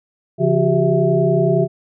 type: tone cluster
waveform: sine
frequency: 140 / 171.8 / 367.4 / 398.6 / 659 Hz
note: C#3 / F3 / F#4 / G4 / E5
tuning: +18 / -28 / -12 / +29 / -1 cents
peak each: -19 dBFS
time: 0.38-1.68 s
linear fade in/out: 50 ms
effects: none